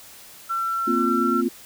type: tone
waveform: sine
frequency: 1349 Hz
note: E6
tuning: 40 cents sharp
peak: -22 dBFS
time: 0.49-1.42 s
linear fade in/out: 20 ms
type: chord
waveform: sine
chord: Bb suspended second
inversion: none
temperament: equal with one note detuned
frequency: 233.1 / 261.6 / 348.2 Hz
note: Bb3 / C4 / F4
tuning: 0 / 0 / -5 cents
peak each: -24 dBFS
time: 0.87-1.49 s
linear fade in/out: 10 ms
effects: white hiss -45 dBFS RMS until 1.65 s